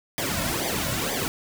pink noise with flanger, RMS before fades -27 dBFS, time 0.18-1.28 s, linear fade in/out 0 ms, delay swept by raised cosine 0.72 to 2.52 ms, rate 2.1 Hz, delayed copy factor -0.9, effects none

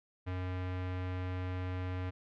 square tone with low-pass filter, 91.6 Hz, F#2, 17 cents flat, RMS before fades -37 dBFS, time 0.26-2.11 s, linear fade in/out 20 ms, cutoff 2400 Hz, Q 1.2, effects none

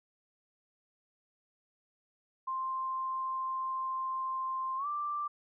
sine tone with pitch glide, 1049 to 1177.5 Hz, C6 to D6, +4 to +4 cents, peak -32 dBFS, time 2.47-5.28 s, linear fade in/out 10 ms, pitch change +200 cents, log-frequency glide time 4.77-4.87 s, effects none

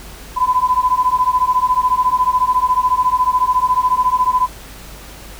sine beating tone pair, 1000 / 1014 Hz, B5 / B5, +21 / +45 cents, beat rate 14 Hz, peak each -15 dBFS, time 0.36-4.48 s, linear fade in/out 20 ms, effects added 50 Hz sine -37 dBFS peak until 5.39 s + pink hiss -37 dBFS RMS until 5.39 s

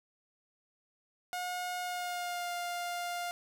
sawtooth tone with pitch glide, 720 to 701.9 Hz, F#5 to F5, -47 to +9 cents, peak -31 dBFS, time 1.33-3.31 s, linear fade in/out 0 ms, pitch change -44 cents, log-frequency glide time 1.81-2.53 s, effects none

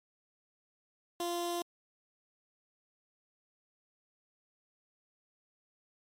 15% pulse tone with notch filter, 346.5 Hz, F4, 14 cents flat, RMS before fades -35 dBFS, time 1.2-1.62 s, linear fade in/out 2 ms, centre 1500 Hz, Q 1.1, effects MP3 64 kbps

